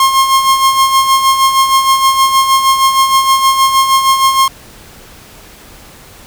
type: tone with tremolo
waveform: 45% pulse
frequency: 1070 Hz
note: C6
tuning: 38 cents sharp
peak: -5 dBFS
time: 0-4.48 s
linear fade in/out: 2 ms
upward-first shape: sine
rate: 6.4 Hz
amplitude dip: 55%
effects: pink hiss -37 dBFS RMS until 6.26 s